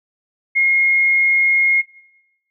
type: tone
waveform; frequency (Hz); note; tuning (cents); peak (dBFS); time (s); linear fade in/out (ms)
sine; 2148; C7; +45; -12; 0.55-1.82; 20
effects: noise-tail reverb RT60 0.9 s tail -20 dB re dry